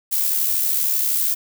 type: noise with amplitude modulation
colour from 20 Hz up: violet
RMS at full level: -18 dBFS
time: 0.11-1.35 s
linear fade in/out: 20 ms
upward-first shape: sine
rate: 72.7 Hz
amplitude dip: 45%
effects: none